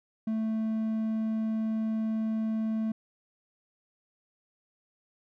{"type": "tone", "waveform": "triangle", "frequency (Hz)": 220.5, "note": "A3", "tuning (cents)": 4, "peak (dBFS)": -25, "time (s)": [0.27, 2.92], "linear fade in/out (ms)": 5, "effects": []}